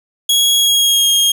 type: tone with pitch glide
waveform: sawtooth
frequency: 3322 to 3246 Hz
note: G#7 to G#7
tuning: 0 to -40 cents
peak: -7 dBFS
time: 0.29-1.32 s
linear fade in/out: 5 ms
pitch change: -40 cents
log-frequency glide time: 0.56-1.09 s
effects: none